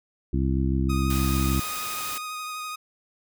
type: harmonic tone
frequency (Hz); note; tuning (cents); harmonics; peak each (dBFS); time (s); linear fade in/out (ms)
66.5; C2; +29; 1 / 2 / 3 / 4 / 5; -24 / -27 / -29 / -30 / -31; 0.33-1.6; 5
type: tone with vibrato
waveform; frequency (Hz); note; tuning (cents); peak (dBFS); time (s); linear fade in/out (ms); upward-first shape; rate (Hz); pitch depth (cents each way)
sawtooth; 1244.5; D#6; 0; -28; 0.89-2.76; 10; sine; 12; 16
type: noise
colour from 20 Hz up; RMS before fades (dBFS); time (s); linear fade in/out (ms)
white; -34; 1.1-2.18; 2
effects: none